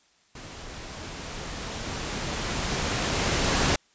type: noise with level ramp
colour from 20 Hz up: pink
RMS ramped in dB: -42 to -22 dBFS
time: 0.35-3.76 s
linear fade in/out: 5 ms
effects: white hiss -63 dBFS RMS until 3.94 s + resampled to 16000 Hz